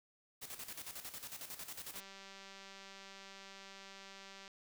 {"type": "noise with tremolo", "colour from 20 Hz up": "white", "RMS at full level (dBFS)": -46, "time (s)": [0.41, 2.01], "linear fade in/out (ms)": 20, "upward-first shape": "square", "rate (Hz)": 11, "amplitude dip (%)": 65}
{"type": "click train", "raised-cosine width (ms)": 0.2, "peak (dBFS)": -36, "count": 496, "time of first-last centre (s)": [1.94, 4.478], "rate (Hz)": 195}
{"effects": []}